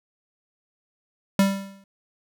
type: tone with exponential decay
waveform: square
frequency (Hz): 196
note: G3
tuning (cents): 0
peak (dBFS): -14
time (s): 1.39-1.84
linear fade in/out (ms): 2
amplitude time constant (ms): 97
effects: none